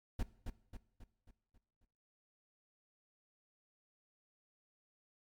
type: noise with echo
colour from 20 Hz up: brown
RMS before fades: -34 dBFS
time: 0.19-0.23 s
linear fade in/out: 5 ms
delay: 270 ms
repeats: 6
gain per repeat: -6 dB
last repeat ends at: 1.85 s
effects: noise-tail reverb RT60 0.7 s tail -18 dB re dry + MP3 96 kbps